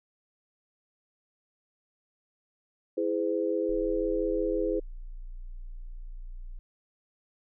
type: chord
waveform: sine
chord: E augmented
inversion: none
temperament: equal with one note detuned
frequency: 329.6 / 415.3 / 510.7 Hz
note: E4 / G#4 / B#4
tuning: 0 / 0 / -42 cents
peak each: -30 dBFS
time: 2.97-4.8 s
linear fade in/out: 10 ms
type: tone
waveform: sine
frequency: 29.48 Hz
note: A#0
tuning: 20 cents sharp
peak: -37 dBFS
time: 3.69-6.59 s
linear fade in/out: 0 ms
effects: none